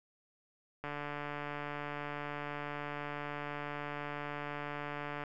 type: click train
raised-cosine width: 0.5 ms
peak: -25 dBFS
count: 643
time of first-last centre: 0.84-5.237 s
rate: 146 Hz
effects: none